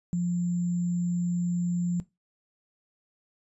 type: tone with sample-and-hold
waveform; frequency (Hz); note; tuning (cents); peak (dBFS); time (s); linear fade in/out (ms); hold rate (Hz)
sine; 174.9; F3; +3; -24; 0.13-2; 0; 7350
effects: noise-tail reverb RT60 0.2 s tail -17 dB re dry + resampled to 24000 Hz

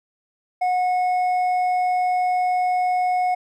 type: tone with hard clipping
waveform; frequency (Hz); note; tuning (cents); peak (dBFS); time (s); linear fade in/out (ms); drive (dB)
sine; 729; F#5; -26; -19; 0.61-3.35; 10; 4
effects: none

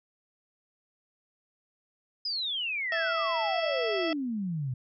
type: exponential sweep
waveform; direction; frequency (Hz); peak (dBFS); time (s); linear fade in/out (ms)
sine; down; 5090 to 122; -29; 2.25-4.74; 5
type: harmonic tone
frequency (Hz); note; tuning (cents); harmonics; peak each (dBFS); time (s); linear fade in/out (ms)
659.3; E5; 0; 1 / 2 / 3 / 4 / 5 / 7 / 8; -31 / -38 / -37 / -38 / -38 / -44 / -42; 2.92-4.13; 2
effects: none

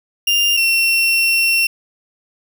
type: tone pair in turn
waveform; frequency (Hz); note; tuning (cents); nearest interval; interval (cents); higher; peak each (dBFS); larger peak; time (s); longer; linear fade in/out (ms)
35% pulse; 2801 / 2720; F7 / F7; +4 / -46; minor second; 50; first; -11; neither; 0.27-0.57 / 0.57-1.67; second; 5
effects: none

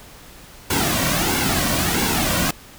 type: noise with flanger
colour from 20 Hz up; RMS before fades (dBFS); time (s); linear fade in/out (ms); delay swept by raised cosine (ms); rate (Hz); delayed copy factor
pink; -20; 0.7-2.51; 5; 1.6 to 2.4; 1.5; -0.65
effects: pink hiss -43 dBFS RMS until 2.78 s

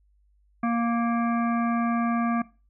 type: harmonic tone with a mistuned harmonic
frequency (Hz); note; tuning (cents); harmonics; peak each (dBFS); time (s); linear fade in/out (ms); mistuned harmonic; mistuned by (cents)
233.8; A#3; +5; 1 / 3 / 5 / 7 / 9 / 10; -23 / -31 / -30 / -38 / -45 / -43; 0.63-2.42; 5; 9; +19
effects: noise-tail reverb RT60 0.3 s tail -19 dB re dry + added 50 Hz sine -60 dBFS peak until 2.69 s

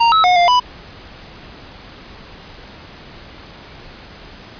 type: tone with pitch steps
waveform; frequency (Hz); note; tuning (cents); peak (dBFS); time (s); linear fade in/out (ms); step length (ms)
square; 929 / 1296 / 723 / 699 / 991; A#5 / E6 / F#5 / F5 / B5; -6 / -30 / -40 / +1 / +6; -10; 0-0.6; 10; 120
effects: pink hiss -38 dBFS RMS until 4.59 s + resampled to 11025 Hz

